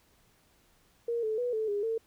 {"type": "tone with pitch steps", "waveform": "sine", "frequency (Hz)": [469, 435.9, 489.3, 437.9, 408.8, 451], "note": ["A#4", "A4", "B4", "A4", "G#4", "A4"], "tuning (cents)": [11, -16, -16, -8, -27, 43], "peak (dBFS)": -28, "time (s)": [1.08, 1.98], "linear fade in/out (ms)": 5, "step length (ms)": 150, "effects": ["pink hiss -66 dBFS RMS until 2.06 s"]}